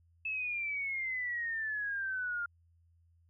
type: exponential sweep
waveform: sine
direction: down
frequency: 2622 to 1396 Hz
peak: -33 dBFS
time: 0.25-2.46 s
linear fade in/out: 5 ms
effects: added 84 Hz sine -64 dBFS peak until 3.29 s